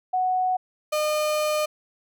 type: tone pair in turn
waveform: sine / 35% pulse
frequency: 740 / 607.9 Hz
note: F#5 / D#5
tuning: 0 / -40 cents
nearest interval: minor third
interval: 340 cents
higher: first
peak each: -20 dBFS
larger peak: neither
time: 0.13-0.57 / 0.92-1.66 s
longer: second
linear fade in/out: 10 ms
effects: none